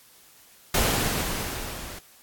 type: noise with level ramp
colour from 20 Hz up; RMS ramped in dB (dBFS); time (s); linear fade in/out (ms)
pink; -21 to -39; 0.74-1.99; 5
effects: white hiss -54 dBFS RMS until 2.22 s + AAC 64 kbps

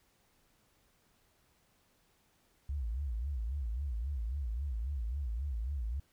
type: tone with vibrato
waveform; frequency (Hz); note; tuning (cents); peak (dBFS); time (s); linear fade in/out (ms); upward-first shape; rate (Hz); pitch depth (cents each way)
sine; 63; B1; +35; -33; 2.69-6; 5; sine; 3.7; 260
effects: pink hiss -71 dBFS RMS until 6.12 s

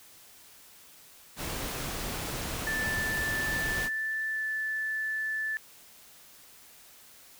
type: noise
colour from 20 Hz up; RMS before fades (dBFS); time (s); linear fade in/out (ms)
pink; -35; 1.36-3.9; 50
type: tone with pitch glide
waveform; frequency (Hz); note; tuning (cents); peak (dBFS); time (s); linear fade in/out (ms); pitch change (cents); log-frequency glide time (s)
sine; 1760 to 1749.9; A6 to A6; 0 to -10; -29; 2.67-5.57; 0; -10; 4.3-4.43
effects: white hiss -54 dBFS RMS until 7.39 s

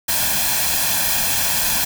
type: noise with comb filter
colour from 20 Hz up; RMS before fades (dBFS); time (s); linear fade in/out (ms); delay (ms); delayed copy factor
white; -19; 0.08-1.85; 10; 1.2; +0.65
effects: none

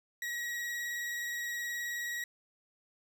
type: tone with vibrato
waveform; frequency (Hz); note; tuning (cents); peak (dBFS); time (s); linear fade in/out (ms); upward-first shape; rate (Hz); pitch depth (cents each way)
40% pulse; 1908; A#6; +40; -34; 0.22-2.24; 2; sine; 19; 14
effects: none

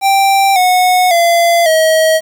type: tone with pitch steps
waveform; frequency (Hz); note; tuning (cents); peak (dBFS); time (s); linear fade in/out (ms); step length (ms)
square; 784 / 731.5 / 682.5 / 636.8; G5 / F#5 / F5 / D#5; 0 / -20 / -40 / +40; -8; 0.01-2.21; 50; 550
effects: 7-bit

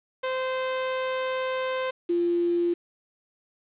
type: tone pair in turn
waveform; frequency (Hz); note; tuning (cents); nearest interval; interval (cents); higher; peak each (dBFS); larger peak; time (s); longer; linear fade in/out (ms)
sawtooth / sine; 518 / 345.7; C5 / F4; -17 / -18; perfect fifth; 701; first; -22 / -21; second; 0.23-1.91 / 2.09-2.74; first; 10
effects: resampled to 8000 Hz + 8-bit

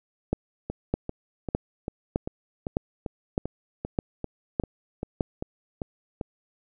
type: two click trains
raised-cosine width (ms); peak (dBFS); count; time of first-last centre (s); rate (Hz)
2; -10 / -17; 9 / 15; 0.33-5.208 / 0.7-6.212; 1.64 / 2.54
effects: none

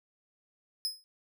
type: tone with exponential decay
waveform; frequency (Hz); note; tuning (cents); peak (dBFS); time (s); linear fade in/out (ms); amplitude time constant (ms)
40% pulse; 5100; D#8; +42; -26; 0.85-1.04; 0; 41
effects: none

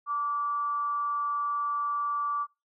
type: tone with amplitude modulation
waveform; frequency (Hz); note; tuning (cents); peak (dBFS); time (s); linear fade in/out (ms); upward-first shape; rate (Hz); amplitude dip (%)
sine; 1161; D6; -20; -25; 0.06-2.47; 50; sine; 262; 35
effects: noise-tail reverb RT60 0.3 s tail -26 dB re dry

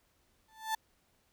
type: tone with exponential growth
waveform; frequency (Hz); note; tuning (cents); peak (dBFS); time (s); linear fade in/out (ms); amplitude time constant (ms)
35% pulse; 881; A5; +2; -27; 0.48-0.75; 5; 58
effects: pink hiss -72 dBFS RMS until 1.32 s

